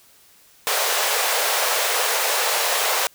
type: high-pass noise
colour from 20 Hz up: pink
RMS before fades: -21 dBFS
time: 0.67-3.07 s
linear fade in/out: 0 ms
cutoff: 460 Hz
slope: 48 dB/octave
effects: white hiss -53 dBFS RMS until 3.14 s